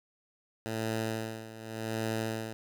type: tone with tremolo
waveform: 10% pulse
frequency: 111.6 Hz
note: A2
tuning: 25 cents sharp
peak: -22 dBFS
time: 0.66-2.53 s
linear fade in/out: 0 ms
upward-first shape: sine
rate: 0.86 Hz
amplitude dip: 80%
effects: none